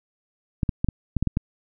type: clicks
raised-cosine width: 5 ms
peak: -9 dBFS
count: 8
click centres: 0.632 / 0.692 / 0.845 / 0.887 / 1.167 / 1.226 / 1.273 / 1.371 s
effects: none